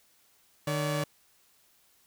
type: tone pair together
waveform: sawtooth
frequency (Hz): 151.4 / 572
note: D#3 / D5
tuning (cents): -47 / -46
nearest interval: octave + major seventh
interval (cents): 2301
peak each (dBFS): -26 / -28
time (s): 0.67-1.04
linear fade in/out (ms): 5
effects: white hiss -65 dBFS RMS until 2.06 s